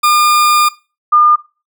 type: tone pair in turn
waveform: 40% pulse / sine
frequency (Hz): 1209 / 1209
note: D6 / D6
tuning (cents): +50 / +50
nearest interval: unison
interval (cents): 0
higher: neither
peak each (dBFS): -7 / -5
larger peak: second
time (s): 0.03-0.69 / 1.12-1.36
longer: first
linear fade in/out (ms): 10
effects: noise-tail reverb RT60 0.3 s tail -19 dB re dry